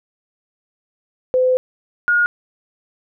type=tone pair in turn; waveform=sine; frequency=510 / 1433.4 Hz; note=C5 / F6; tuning=-44 / +45 cents; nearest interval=octave + tritone; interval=1789 cents; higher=second; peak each=-12 dBFS; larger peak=neither; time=1.34-1.57 / 2.08-2.26 s; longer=first; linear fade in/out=0 ms; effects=none